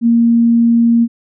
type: tone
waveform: sine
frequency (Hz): 233.1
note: A#3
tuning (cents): 0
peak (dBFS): -7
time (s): 0.01-1.08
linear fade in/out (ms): 50
effects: none